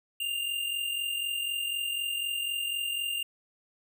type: tone pair together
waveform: square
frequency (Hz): 2794 / 2838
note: F7 / F7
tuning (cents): 0 / +27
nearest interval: unison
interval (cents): 27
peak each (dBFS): -31 / -38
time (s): 0.2-3.23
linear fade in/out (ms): 5
effects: none